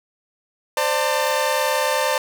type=tone cluster; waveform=sawtooth; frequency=521 / 591 / 901 Hz; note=C5 / D5 / A5; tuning=-7 / +11 / +41 cents; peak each=-19 dBFS; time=0.77-2.18 s; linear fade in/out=2 ms; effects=none